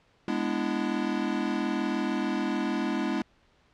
square chord, E dominant seventh, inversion first, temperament equal with one note detuned, 207.7 / 246.9 / 293.7 / 332.7 Hz, G#3 / B3 / D4 / E4, 0 / 0 / 0 / +16 cents, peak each -33 dBFS, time 0.28-3.22 s, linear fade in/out 2 ms, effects pink hiss -64 dBFS RMS until 3.73 s + low-pass 4000 Hz 12 dB/octave

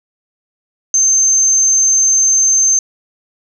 sine tone, 6280 Hz, G8, 2 cents sharp, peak -8 dBFS, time 0.94-2.79 s, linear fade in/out 2 ms, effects none

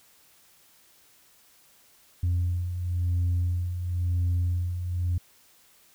sine beating tone pair, 87.3 / 88.27 Hz, F2 / F2, 0 / +19 cents, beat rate 0.97 Hz, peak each -30 / -23 dBFS, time 2.23-5.18 s, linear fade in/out 5 ms, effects tanh soft clip ceiling -20 dBFS + white hiss -59 dBFS RMS until 5.94 s

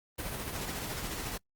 pink noise with tremolo, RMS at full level -36 dBFS, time 0.18-1.38 s, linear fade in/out 10 ms, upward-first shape sine, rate 14 Hz, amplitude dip 35%, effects noise-tail reverb RT60 0.1 s tail -26 dB re dry + Opus 32 kbps

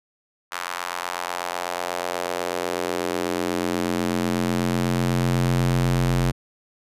square tone with high-pass filter sweep, 44.06 Hz, F1, 16 cents sharp, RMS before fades -24 dBFS, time 0.51-6.32 s, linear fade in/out 20 ms, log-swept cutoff 1200 to 89 Hz, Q 1.6, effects resampled to 32000 Hz

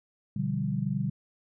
sine chord, G dominant seventh, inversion first, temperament equal, 123.47 / 146.83 / 174.61 / 196 Hz, B2 / D3 / F3 / G3, 0 / 0 / 0 / 0 cents, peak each -33 / -31 / -36 / -31 dBFS, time 0.36-1.1 s, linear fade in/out 5 ms, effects none

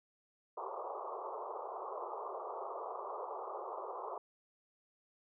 white band-pass noise, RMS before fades -43 dBFS, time 0.57-4.18 s, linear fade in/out 5 ms, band 370 to 1200 Hz, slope 96 dB/octave, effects none

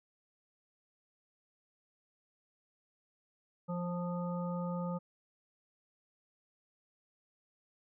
harmonic tone with a mistuned harmonic, 176.3 Hz, F3, 17 cents sharp, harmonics 1 / 3 / 5 / 7, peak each -35 / -41 / -46 / -46 dBFS, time 3.68-4.99 s, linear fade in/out 20 ms, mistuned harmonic 1, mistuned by -17 cents, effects none

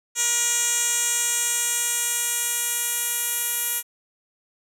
10% pulse tone with band-pass filter sweep, 476.9 Hz, A#4, 39 cents sharp, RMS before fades -24 dBFS, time 0.15-3.83 s, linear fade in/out 50 ms, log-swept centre 7200 to 11000 Hz, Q 2.3, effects none

